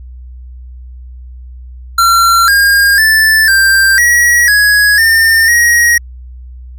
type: tone with pitch steps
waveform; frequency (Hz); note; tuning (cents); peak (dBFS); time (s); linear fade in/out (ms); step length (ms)
square; 1365 / 1617 / 1758 / 1578 / 1914 / 1671 / 1808 / 1892; F6 / G#6 / A6 / G6 / A#6 / G#6 / A6 / A#6; -40 / -47 / -2 / +11 / +45 / +10 / +47 / +25; -6; 1.98-5.98; 5; 500
effects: added 62 Hz sine -27 dBFS peak until 6.78 s

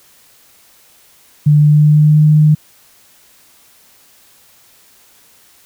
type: tone with pitch glide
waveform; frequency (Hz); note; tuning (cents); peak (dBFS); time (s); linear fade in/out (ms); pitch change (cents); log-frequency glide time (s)
sine; 148.7 to 152.44; D3 to D#3; +22 to -35; -5; 1.46-2.55; 10; +43; 1.58-2.23
effects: white hiss -48 dBFS RMS until 5.65 s

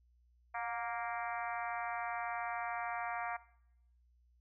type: harmonic tone with a mistuned harmonic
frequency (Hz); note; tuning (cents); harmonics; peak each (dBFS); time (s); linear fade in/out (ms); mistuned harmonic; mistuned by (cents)
233.1; A#3; 0; 3 / 4 / 5 / 6 / 7 / 8 / 9 / 10; -41 / -43 / -45 / -47 / -48 / -49 / -50 / -51; 0.54-3.37; 10; 3; +34
effects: noise-tail reverb RT60 0.8 s tail -19 dB re dry + added 60 Hz sine -66 dBFS peak until 4.4 s

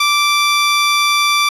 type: tone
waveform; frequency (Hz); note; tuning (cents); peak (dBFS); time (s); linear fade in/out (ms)
15% pulse; 1171; D6; -5; -5; 0-1.49; 5
effects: low-pass 10000 Hz 12 dB/octave

